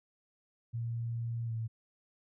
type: tone with pitch glide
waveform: sine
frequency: 116.54 to 113.09 Hz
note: A#2 to A2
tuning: 0 to +48 cents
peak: -33 dBFS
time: 0.73-1.68 s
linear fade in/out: 20 ms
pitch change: -52 cents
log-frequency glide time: 1.46-1.52 s
effects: none